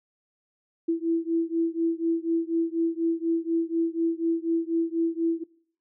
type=beating tone pair; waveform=sine; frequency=329.6 / 333.7 Hz; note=E4 / E4; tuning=0 / +21 cents; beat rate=4.1 Hz; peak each=-26 dBFS; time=0.88-5.44 s; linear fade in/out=10 ms; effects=noise-tail reverb RT60 0.6 s tail -23 dB re dry

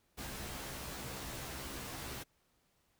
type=noise with comb filter; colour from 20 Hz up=pink; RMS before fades=-44 dBFS; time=0.17-2.24 s; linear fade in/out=20 ms; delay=15 ms; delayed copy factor=+0.9; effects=pink hiss -75 dBFS RMS until 2.99 s

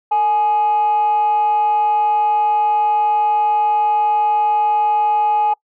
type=tone with frequency modulation; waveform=sine; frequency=840 Hz; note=G#5; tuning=19 cents sharp; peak=-11 dBFS; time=0.11-5.54 s; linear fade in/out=10 ms; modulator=387 Hz; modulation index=0.2; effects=noise-tail reverb RT60 0.1 s tail -24 dB re dry + tanh soft clip ceiling -10 dBFS

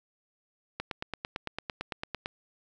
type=click train; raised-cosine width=0.3 ms; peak=-17 dBFS; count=14; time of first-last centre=0.8-2.259 s; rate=8.91 Hz; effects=none

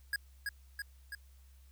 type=tone with echo; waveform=square; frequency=1651 Hz; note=G#6; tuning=11 cents flat; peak=-32 dBFS; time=0.13-0.16 s; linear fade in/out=2 ms; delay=330 ms; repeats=3; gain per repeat=-3 dB; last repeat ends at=1.15 s; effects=added 66 Hz sine -56 dBFS peak until 1.71 s + white hiss -70 dBFS RMS until 1.71 s

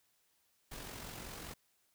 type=noise with amplitude modulation; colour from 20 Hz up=pink; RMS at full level=-45 dBFS; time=0.71-1.54 s; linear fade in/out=10 ms; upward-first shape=sine; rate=45.1 Hz; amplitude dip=45%; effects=white hiss -75 dBFS RMS until 1.94 s

